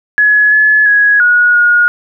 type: tone with pitch steps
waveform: sine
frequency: 1693 / 1712 / 1667 / 1452 / 1438 Hz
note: G#6 / A6 / G#6 / F#6 / F#6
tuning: +33 / -48 / +6 / -33 / -50 cents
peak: -5 dBFS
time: 0.18-1.88 s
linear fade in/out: 0 ms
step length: 340 ms
effects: none